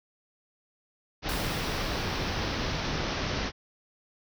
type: low-pass noise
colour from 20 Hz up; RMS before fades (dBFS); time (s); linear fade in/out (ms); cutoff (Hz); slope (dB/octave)
pink; -31; 1.22-3.52; 50; 5900; 96
type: noise with exponential decay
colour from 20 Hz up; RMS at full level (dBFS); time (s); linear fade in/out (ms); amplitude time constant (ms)
white; -39; 1.29-3.46; 0; 470
effects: none